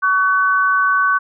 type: tone pair together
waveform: sine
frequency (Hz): 1130.8 / 1508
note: C#6 / F#6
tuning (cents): +34 / +32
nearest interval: perfect fourth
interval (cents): 498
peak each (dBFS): -15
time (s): 0.02-1.19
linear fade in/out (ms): 20
effects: none